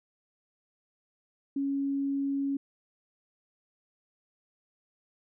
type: tone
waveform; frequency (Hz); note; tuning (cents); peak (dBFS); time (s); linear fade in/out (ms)
sine; 277.2; C#4; 0; -27; 1.56-2.57; 5
effects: none